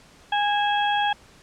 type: harmonic tone with a mistuned harmonic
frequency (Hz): 824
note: G#5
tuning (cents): -14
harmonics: 1 / 2 / 3 / 4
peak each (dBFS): -21 / -27 / -33 / -29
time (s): 0.32-1.13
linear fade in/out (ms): 5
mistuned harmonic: 3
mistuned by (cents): +96
effects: pink hiss -52 dBFS RMS until 1.42 s + low-pass 8000 Hz 12 dB/octave